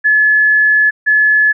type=tone pair in turn; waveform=sine; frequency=1714 / 1714 Hz; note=A6 / A6; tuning=-46 / -46 cents; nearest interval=unison; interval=0 cents; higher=neither; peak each=-7 dBFS; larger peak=neither; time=0.04-0.91 / 1.06-1.53 s; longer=first; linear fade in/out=20 ms; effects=none